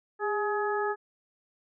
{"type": "harmonic tone with a mistuned harmonic", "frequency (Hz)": 421.8, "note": "G#4", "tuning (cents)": 27, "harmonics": [1, 2, 3, 4], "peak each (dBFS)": [-29, -32, -34, -35], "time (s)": [0.19, 0.96], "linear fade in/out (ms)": 50, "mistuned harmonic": 1, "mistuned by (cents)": -48, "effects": []}